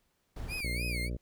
brown noise, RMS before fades -40 dBFS, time 0.36-0.61 s, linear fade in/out 5 ms
35% pulse tone with vibrato, 2305 Hz, D7, 33 cents flat, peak -33 dBFS, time 0.48-1.1 s, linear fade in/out 50 ms, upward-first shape sine, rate 3.3 Hz, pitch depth 160 cents each way
harmonic tone, 59.9 Hz, A#1, 48 cents sharp, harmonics 1 / 2 / 3 / 4 / 5 / 6 / 7 / 8 / 9 / 10, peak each -34 / -40 / -44 / -46 / -48 / -50 / -51 / -52 / -53 / -54 dBFS, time 0.63-1.17 s, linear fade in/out 10 ms
effects pink hiss -75 dBFS RMS until 1.21 s

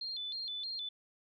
sine tone with vibrato, 3836 Hz, A#7, 49 cents sharp, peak -37 dBFS, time 0.01-0.89 s, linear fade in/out 5 ms, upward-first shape square, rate 3.2 Hz, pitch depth 160 cents each way, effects none

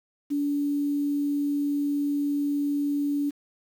sine tone with quantisation, 287.8 Hz, D4, 35 cents flat, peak -23 dBFS, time 0.3-3.31 s, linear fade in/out 20 ms, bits 8, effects none

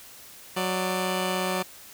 10% pulse tone pair together, 184.6 / 591 Hz, F#3 / D5, -4 / +11 cents, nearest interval octave + minor sixth, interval 2015 cents, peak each -18 / -23 dBFS, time 0.56-1.63 s, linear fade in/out 10 ms, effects white hiss -47 dBFS RMS until 1.93 s

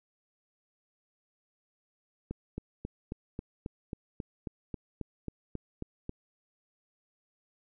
click train, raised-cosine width 3 ms, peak -23 dBFS, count 15, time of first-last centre 2.31-6.094 s, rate 3.7 Hz, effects none

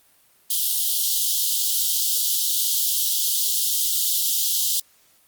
white high-pass noise, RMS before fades -22 dBFS, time 0.5-4.8 s, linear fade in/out 5 ms, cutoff 3000 Hz, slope 96 dB/octave, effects white hiss -58 dBFS RMS until 5.27 s + Opus 32 kbps

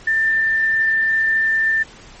sine tone, 1785 Hz, A6, 24 cents sharp, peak -14 dBFS, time 0.07-1.83 s, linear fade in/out 5 ms, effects pink hiss -42 dBFS RMS until 2.2 s + MP3 32 kbps

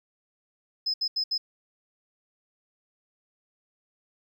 sine tone bursts at uneven times, 5100 Hz, D#8, 42 cents sharp, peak -23 dBFS, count 4, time 0.86-0.94 / 1.01-1.08 / 1.16-1.24 / 1.31-1.38 s, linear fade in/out 10 ms, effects tanh soft clip ceiling -21 dBFS + 10-bit

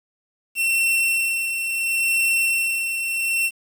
45% pulse tone with tremolo, 2706 Hz, E7, 45 cents sharp, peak -17 dBFS, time 0.55-3.51 s, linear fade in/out 50 ms, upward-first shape sine, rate 0.72 Hz, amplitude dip 50%, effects 8-bit

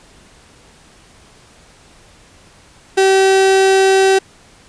35% pulse tone, 384.5 Hz, G4, 33 cents flat, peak -7 dBFS, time 2.97-4.19 s, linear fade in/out 10 ms, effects pink hiss -46 dBFS RMS until 4.68 s + resampled to 22050 Hz

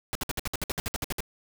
pink noise bursts, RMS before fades -30 dBFS, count 14, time 0.13-1.205 s, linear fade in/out 0 ms, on 22 ms, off 59 ms, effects none

